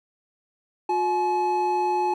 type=tone pair together; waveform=triangle; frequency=359.4 / 852 Hz; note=F4 / G#5; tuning=+50 / +44 cents; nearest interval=octave + minor third; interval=1494 cents; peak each=-24 / -20 dBFS; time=0.89-2.14 s; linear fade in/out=5 ms; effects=none

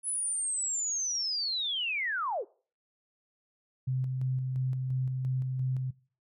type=linear sweep; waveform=sine; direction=down; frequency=10310 to 326.3 Hz; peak=-29 dBFS; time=0.03-2.45 s; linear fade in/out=50 ms
type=tone with tremolo; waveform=sine; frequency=129.6 Hz; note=C3; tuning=16 cents flat; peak=-27 dBFS; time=3.87-5.91 s; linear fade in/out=10 ms; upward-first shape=square; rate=2.9 Hz; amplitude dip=30%
effects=noise-tail reverb RT60 0.4 s tail -21 dB re dry

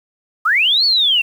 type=linear two-way sweep; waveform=sine; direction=up then down; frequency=1174.7 to 4507 to 2654 Hz; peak=-11 dBFS; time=0.45-1.22 s; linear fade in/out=10 ms; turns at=0.85 s; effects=7-bit

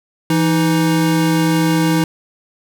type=tone pair together; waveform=square; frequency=166.18 / 314.6 Hz; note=E3 / D#4; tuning=+14 / +19 cents; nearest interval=major seventh; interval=1105 cents; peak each=-16 dBFS; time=0.3-2.04 s; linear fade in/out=2 ms; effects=none

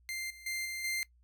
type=tone with level steps; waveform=sawtooth; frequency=2093 Hz; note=C7; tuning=in tune; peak=-33 / -47 / -31 / -34 / -29 dBFS; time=0.09-1.03 s; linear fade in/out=0 ms; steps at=0.3 / 0.46 / 0.65 / 0.84 s; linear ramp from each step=5 ms; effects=noise-tail reverb RT60 0.1 s tail -19 dB re dry + added 60 Hz sine -62 dBFS peak until 1.23 s

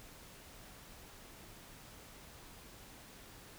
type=silence; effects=pink hiss -55 dBFS RMS until 3.58 s

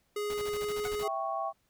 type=tone with pitch glide; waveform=square; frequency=415.3 to 418.2 Hz; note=G#4 to G#4; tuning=0 to +12 cents; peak=-32 dBFS; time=0.16-1.08 s; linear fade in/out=5 ms; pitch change=+12 cents; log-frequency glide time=0.48-0.86 s
type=noise with tremolo; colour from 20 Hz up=pink; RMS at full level=-43 dBFS; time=0.3-1.04 s; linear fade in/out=0 ms; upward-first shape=square; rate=13 Hz; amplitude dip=80%
type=tone with exponential decay; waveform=15% pulse; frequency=734 Hz; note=F#5; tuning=14 cents flat; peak=-27 dBFS; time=0.85-0.95 s; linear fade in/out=2 ms; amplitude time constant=21 ms
type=chord; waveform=sine; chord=C# diminished; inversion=first; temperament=equal; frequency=659.3 / 784 / 1108.7 Hz; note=E5 / G5 / C#6; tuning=0 / 0 / 0 cents; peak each=-35 dBFS; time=1.01-1.53 s; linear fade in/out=50 ms
effects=pink hiss -73 dBFS RMS until 1.69 s

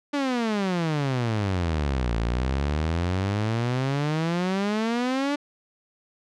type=exponential two-way sweep; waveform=sawtooth; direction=down then up; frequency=293.7 to 55.6 to 293.7 Hz; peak=-19 dBFS; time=0.13-5.36 s; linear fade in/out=10 ms; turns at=2.17 s; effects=low-pass 5000 Hz 12 dB/octave

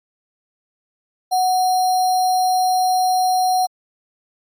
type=tone with sample-and-hold; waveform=sine; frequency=740 Hz; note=F#5; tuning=in tune; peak=-14 dBFS; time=1.31-3.67 s; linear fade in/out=20 ms; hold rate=4900 Hz; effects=AAC 64 kbps

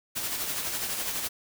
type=noise with tremolo; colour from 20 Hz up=white; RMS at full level=-30 dBFS; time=0.15-1.29 s; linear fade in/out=20 ms; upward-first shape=sine; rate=12 Hz; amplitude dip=40%; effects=none

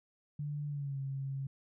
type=tone with pitch glide; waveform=sine; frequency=146.83 to 136.21 Hz; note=D3 to C#3; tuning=0 to -30 cents; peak=-35 dBFS; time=0.39-1.47 s; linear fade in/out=5 ms; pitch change=-130 cents; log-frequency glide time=0.67-0.99 s; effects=none

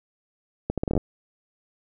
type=accelerating click train; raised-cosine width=2 ms; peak=-11 dBFS; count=9; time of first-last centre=0.7-0.977 s; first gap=77 ms; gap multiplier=0.75; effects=none

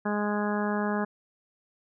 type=harmonic tone; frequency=207.7 Hz; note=G#3; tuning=in tune; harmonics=1 / 2 / 3 / 4 / 5 / 6 / 7 / 8; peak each=-28 / -33 / -35 / -35 / -37 / -39 / -40 / -37 dBFS; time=0.05-1.05 s; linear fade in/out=10 ms; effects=none

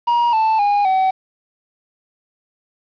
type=tone with pitch steps; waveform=triangle; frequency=950 / 881.3 / 817.5 / 758.4 Hz; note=A#5 / A5 / G#5 / F#5; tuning=+33 / +3 / -28 / +43 cents; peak=-11 dBFS; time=0.07-1.11 s; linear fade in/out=10 ms; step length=260 ms; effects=resampled to 11025 Hz + 7-bit

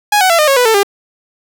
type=tone with pitch steps; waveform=sawtooth; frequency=830.6 / 748.6 / 674.7 / 608 / 548 / 493.9 / 445.1 / 401.2 Hz; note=G#5 / F#5 / E5 / D#5 / C#5 / B4 / A4 / G4; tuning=0 / +20 / +40 / -40 / -20 / 0 / +20 / +40 cents; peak=-4 dBFS; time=0.12-0.832 s; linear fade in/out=5 ms; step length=89 ms; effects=none

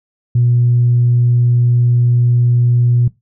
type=tone; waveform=sine; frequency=121 Hz; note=B2; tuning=35 cents flat; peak=-8 dBFS; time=0.35-3.08 s; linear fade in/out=5 ms; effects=noise-tail reverb RT60 0.2 s tail -19 dB re dry + tanh soft clip ceiling -4 dBFS

